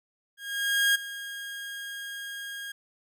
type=tone with ADSR envelope; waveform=30% pulse; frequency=1628 Hz; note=G#6; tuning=35 cents flat; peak=-17 dBFS; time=0.37-2.72 s; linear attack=580 ms; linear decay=12 ms; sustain=-16 dB; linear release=6 ms; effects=none